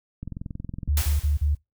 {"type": "click train", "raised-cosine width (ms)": 5, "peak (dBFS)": -21, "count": 15, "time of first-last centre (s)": [0.23, 0.878], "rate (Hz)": 21.6}
{"type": "tone bursts", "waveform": "sine", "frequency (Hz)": 73.42, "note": "D2", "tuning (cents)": 0, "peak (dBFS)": -19, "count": 4, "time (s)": [0.88, 1.551], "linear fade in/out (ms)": 10, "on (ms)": 140, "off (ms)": 37}
{"type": "noise with exponential decay", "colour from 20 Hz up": "white", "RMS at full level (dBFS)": -27, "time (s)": [0.97, 1.57], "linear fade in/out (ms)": 2, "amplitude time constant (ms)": 130}
{"effects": ["noise-tail reverb RT60 0.2 s tail -24 dB re dry"]}